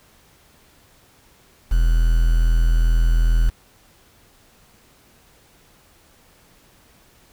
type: tone with quantisation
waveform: triangle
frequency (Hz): 41.2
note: E1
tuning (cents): 0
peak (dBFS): -11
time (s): 1.71-3.5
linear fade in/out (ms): 10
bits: 6
effects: pink hiss -54 dBFS RMS until 7.32 s